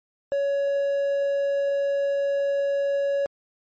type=tone; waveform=triangle; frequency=560 Hz; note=C#5; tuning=18 cents sharp; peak=-19 dBFS; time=0.32-3.26 s; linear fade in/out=0 ms; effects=MP3 32 kbps